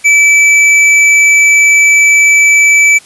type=tone; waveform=square; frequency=2309 Hz; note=D7; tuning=30 cents flat; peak=-4 dBFS; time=0.04-2.99 s; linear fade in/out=20 ms; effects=white hiss -38 dBFS RMS until 3.05 s + resampled to 24000 Hz